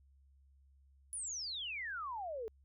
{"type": "exponential sweep", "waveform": "sine", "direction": "down", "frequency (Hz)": [10270, 423.8], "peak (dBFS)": -39, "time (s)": [1.13, 2.48], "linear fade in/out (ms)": 0, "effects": ["added 68 Hz sine -63 dBFS peak until 2.64 s"]}